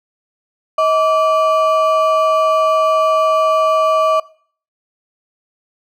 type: ring-modulated tone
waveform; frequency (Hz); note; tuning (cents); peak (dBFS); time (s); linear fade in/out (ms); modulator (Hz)
triangle; 897; A5; +33; -6; 0.78-4.2; 5; 262
effects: noise-tail reverb RT60 0.5 s tail -21 dB re dry